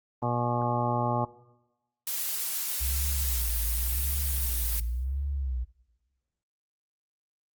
harmonic tone, 120.6 Hz, B2, 41 cents flat, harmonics 1 / 2 / 3 / 4 / 5 / 6 / 7 / 9 / 10, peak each -30 / -34 / -38 / -38 / -34 / -37 / -31 / -34 / -40 dBFS, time 0.22-1.25 s, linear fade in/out 5 ms
blue noise, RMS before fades -31 dBFS, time 2.07-4.8 s, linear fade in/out 2 ms
sine tone with vibrato, 62.7 Hz, B1, 27 cents sharp, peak -28 dBFS, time 2.8-5.65 s, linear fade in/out 20 ms, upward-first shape sine, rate 0.91 Hz, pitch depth 200 cents each way
effects noise-tail reverb RT60 1.0 s tail -19 dB re dry + Opus 24 kbps

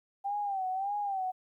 sine tone with vibrato, 784 Hz, G5, in tune, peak -30 dBFS, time 0.24-1.32 s, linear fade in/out 20 ms, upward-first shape sine, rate 1.7 Hz, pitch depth 93 cents each way, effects 12-bit

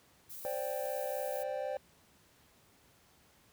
violet noise, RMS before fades -46 dBFS, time 0.29-1.44 s, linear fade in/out 20 ms
triangle chord, C suspended second, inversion none, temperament equal, 523.3 / 587.3 / 784 Hz, C5 / D5 / G5, 0 / 0 / 0 cents, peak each -36 / -36 / -40 dBFS, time 0.45-1.77 s, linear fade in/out 0 ms
effects pink hiss -65 dBFS RMS until 3.52 s + high-pass 60 Hz 12 dB/octave

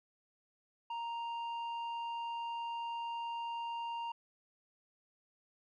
square tone with low-pass filter, 932.3 Hz, A#5, in tune, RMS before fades -40 dBFS, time 0.9-4.12 s, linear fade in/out 5 ms, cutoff 2000 Hz, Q 6.2, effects none

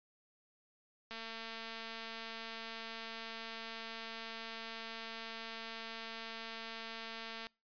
click train, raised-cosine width 0.2 ms, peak -28 dBFS, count 1438, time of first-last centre 1.11-7.468 s, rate 226 Hz, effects noise-tail reverb RT60 0.3 s tail -26 dB re dry + resampled to 11025 Hz

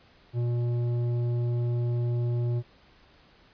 sine tone with tanh clipping, 120 Hz, B2, 49 cents flat, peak -26 dBFS, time 0.33-2.63 s, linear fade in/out 50 ms, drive 10 dB, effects pink hiss -58 dBFS RMS until 3.53 s + resampled to 11025 Hz

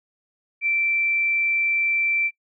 sine tone, 2341 Hz, D7, 6 cents flat, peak -19 dBFS, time 0.61-2.31 s, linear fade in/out 50 ms, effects noise-tail reverb RT60 0.1 s tail -25 dB re dry

